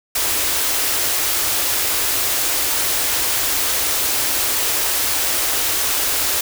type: band-stop noise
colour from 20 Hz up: white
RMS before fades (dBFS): -19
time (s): 0.15-6.41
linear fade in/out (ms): 5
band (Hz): 120 to 260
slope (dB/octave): 48
effects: none